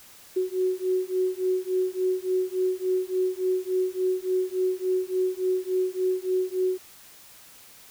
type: beating tone pair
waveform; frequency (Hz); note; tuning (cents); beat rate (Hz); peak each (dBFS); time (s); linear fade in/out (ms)
sine; 368.9 / 372.4; F#4 / F#4; -5 / +11; 3.5; -26 / -26; 0.36-6.78; 10
effects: white hiss -50 dBFS RMS until 7.9 s